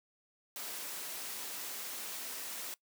white high-pass noise, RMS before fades -42 dBFS, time 0.56-2.74 s, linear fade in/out 0 ms, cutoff 240 Hz, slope 12 dB/octave, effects noise-tail reverb RT60 0.1 s tail -21 dB re dry

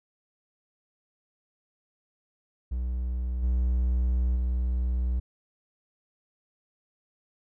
triangle tone with level steps, 61.74 Hz, B1, in tune, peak -25 / -20 / -22 dBFS, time 2.71-5.2 s, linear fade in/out 10 ms, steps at 3.42 / 4.35 s, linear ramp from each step 20 ms, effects none

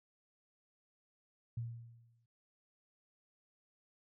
sine tone with exponential decay, 116.7 Hz, A#2, 2 cents sharp, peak -35 dBFS, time 1.57-2.26 s, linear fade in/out 5 ms, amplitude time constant 150 ms, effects none

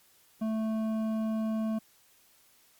sine tone with hard clipping, 220 Hz, A3, in tune, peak -30 dBFS, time 0.41-1.79 s, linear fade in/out 10 ms, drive 9 dB, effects white hiss -63 dBFS RMS until 2.79 s + Opus 48 kbps

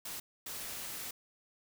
white noise bursts at uneven times, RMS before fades -42 dBFS, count 2, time 0.05-0.2 / 0.46-1.11 s, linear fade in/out 5 ms, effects none

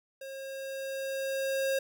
square tone with level ramp, 539 Hz, C#5, 49 cents flat, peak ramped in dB -41 to -27 dBFS, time 0.21-1.79 s, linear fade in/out 5 ms, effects none

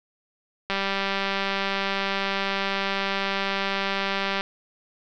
click train, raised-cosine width 0.3 ms, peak -10 dBFS, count 728, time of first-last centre 0.7-4.409 s, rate 196 Hz, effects resampled to 16000 Hz + 8-bit

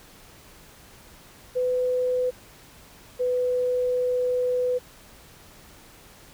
sine tone pair in turn, 502 / 498.5 Hz, B4 / B4, +28 / +16 cents, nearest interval unison, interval 12 cents, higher first, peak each -21 dBFS, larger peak neither, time 1.55-2.31 / 3.19-4.79 s, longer second, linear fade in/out 20 ms, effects pink hiss -50 dBFS RMS until 6.33 s

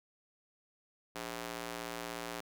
square tone with high-pass filter, 58.27 Hz, A#1, in tune, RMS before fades -42 dBFS, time 1.15-2.41 s, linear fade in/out 10 ms, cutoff 380 Hz, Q 0.54, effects none

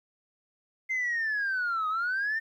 sine linear two-way sweep, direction down then up, 2093 to 1242 to 1827 Hz, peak -25 dBFS, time 0.89-2.4 s, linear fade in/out 20 ms, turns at 1.88 s, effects tanh soft clip ceiling -24 dBFS + 11-bit

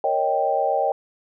sine chord, Eb dominant seventh, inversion second, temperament equal, 466.2 / 554.4 / 622.3 / 784 Hz, Bb4 / Db5 / Eb5 / G5, 0 / 0 / 0 / 0 cents, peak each -28 / -24 / -24 / -22 dBFS, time 0.04-0.92 s, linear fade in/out 2 ms, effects none

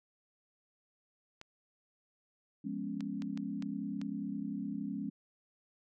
clicks, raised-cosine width 0.2 ms, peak -30 dBFS, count 6, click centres 1.414 / 3.007 / 3.221 / 3.375 / 3.624 / 4.015 s
sine chord, C# dominant seventh, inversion first, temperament equal, 174.61 / 207.7 / 246.9 / 277.2 Hz, E#3 / G#3 / B3 / C#4, 0 / 0 / 0 / 0 cents, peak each -44 / -39 / -44 / -40 dBFS, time 2.64-5.1 s, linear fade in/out 10 ms
effects none

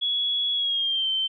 sine tone with pitch glide, 3365 to 3104 Hz, G#7 to G7, +22 to -18 cents, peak -22 dBFS, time 0.01-1.28 s, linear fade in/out 20 ms, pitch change -140 cents, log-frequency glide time 0.54-1.09 s, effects none

